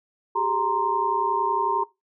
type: tone cluster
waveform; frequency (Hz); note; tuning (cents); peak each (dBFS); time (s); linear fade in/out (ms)
sine; 382.4 / 413.5 / 930 / 1042; G4 / G#4 / A#5 / C6; -43 / -8 / -4 / -7; -30 / -32 / -23 / -27; 0.35-1.84; 10
effects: noise-tail reverb RT60 0.2 s tail -19 dB re dry